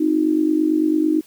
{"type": "tone with amplitude modulation", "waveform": "sine", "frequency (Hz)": 311.1, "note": "D#4", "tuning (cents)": 0, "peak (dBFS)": -11, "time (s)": [0, 1.21], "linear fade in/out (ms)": 10, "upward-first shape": "sine", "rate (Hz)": 49, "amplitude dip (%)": 80, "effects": ["white hiss -51 dBFS RMS until 1.26 s"]}